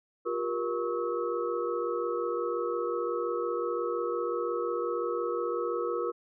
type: tone cluster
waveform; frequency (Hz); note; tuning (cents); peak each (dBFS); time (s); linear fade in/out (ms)
sine; 354 / 399.7 / 475.6 / 1110 / 1290; F4 / G4 / A#4 / C#6 / E6; +23 / +34 / +35 / +2 / -38; -34 / -38 / -31 / -40 / -37; 0.25-6.12; 20
effects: none